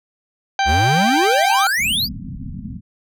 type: harmonic tone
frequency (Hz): 784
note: G5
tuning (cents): 0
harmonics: 1 / 2 / 3 / 4 / 5 / 6 / 8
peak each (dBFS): -16 / -22 / -26 / -28 / -30 / -32 / -34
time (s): 0.59-1.67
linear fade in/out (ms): 2
type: exponential sweep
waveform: square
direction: up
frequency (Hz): 64 to 5020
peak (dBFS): -17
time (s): 0.65-2.09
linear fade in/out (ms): 50
type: low-pass noise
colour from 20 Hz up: white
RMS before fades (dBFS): -30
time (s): 1.77-2.81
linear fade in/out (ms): 50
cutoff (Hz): 260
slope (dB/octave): 96
effects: none